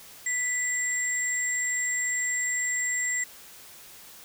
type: tone pair together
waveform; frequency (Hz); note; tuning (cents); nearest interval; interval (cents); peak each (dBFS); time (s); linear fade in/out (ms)
sine; 1975.5 / 7458; B6 / A#8; 0 / 0; octave + major seventh; 2300; -28; 0.26-3.24; 5
effects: white hiss -48 dBFS RMS until 4.24 s